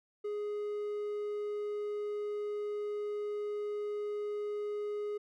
triangle tone, 416 Hz, G#4, 3 cents sharp, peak -32 dBFS, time 0.24-5.18 s, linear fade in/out 10 ms, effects none

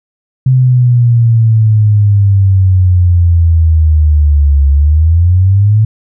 sine exponential two-way sweep, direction down then up, 130.81 to 69.3 to 110.7 Hz, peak -4 dBFS, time 0.46-5.85 s, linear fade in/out 5 ms, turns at 4.69 s, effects none

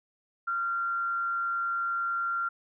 sine tone with frequency modulation, 1380 Hz, F6, 21 cents flat, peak -27 dBFS, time 0.47-2.49 s, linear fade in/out 10 ms, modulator 129 Hz, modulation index 0.3, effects none

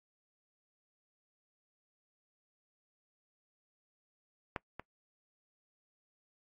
clicks, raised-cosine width 0.5 ms, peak -20 / -26 dBFS, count 2, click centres 4.562 / 4.796 s, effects noise-tail reverb RT60 0.1 s tail -22 dB re dry + AAC 64 kbps

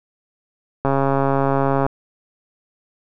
click train, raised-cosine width 1 ms, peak -5 dBFS, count 140, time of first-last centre 0.85-1.865 s, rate 137 Hz, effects none

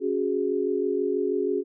sine chord, C# suspended fourth, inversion none, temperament just, 277.2 / 369.6 / 415.8 Hz, C#4 / F#4 / G#4, 0 / -2 / +2 cents, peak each -30 / -26 / -26 dBFS, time 0-1.64 s, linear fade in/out 50 ms, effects none

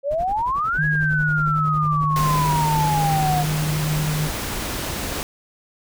sine exponential two-way sweep, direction up then down, 540 to 1676 to 710 Hz, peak -19 dBFS, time 0.03-3.45 s, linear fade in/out 50 ms, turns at 0.85 s
brown noise with tremolo, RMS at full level -32 dBFS, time 0.1-2.6 s, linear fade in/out 20 ms, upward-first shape sine, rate 11 Hz, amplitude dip 95%
sine tone with vibrato, 152.4 Hz, D#3, 36 cents flat, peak -20 dBFS, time 0.78-4.28 s, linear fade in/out 10 ms, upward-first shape square, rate 9.1 Hz, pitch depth 9 cents each way
pink noise, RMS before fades -27 dBFS, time 2.16-5.23 s, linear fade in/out 0 ms
effects none

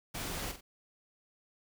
pink noise with echo, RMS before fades -39 dBFS, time 0.14-0.52 s, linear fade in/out 10 ms, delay 45 ms, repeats 2, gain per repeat -8 dB, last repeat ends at 0.61 s, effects none

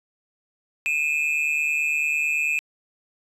triangle tone pair together, 2454 / 2603 Hz, D#7 / E7, -25 / -22 cents, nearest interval minor second, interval 103 cents, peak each -22 dBFS, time 0.86-2.59 s, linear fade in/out 0 ms, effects resampled to 32000 Hz

